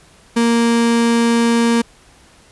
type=tone; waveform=35% pulse; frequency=233.1 Hz; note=A#3; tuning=in tune; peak=-10 dBFS; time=0.36-1.82 s; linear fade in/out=10 ms; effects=pink hiss -48 dBFS RMS until 2.51 s + resampled to 24000 Hz